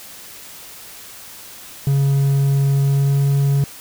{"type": "tone with pitch glide", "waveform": "triangle", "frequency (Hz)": [138.59, 139.72], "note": ["C#3", "C#3"], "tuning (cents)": [0, 14], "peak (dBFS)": -11, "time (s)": [1.87, 3.64], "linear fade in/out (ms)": 2, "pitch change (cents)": 14, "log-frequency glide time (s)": [2.83, 3.26], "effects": ["white hiss -38 dBFS RMS until 3.8 s"]}